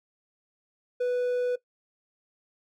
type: tone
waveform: triangle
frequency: 493.9 Hz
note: B4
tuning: in tune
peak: -22 dBFS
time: 1-1.56 s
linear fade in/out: 10 ms
effects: noise-tail reverb RT60 0.1 s tail -18 dB re dry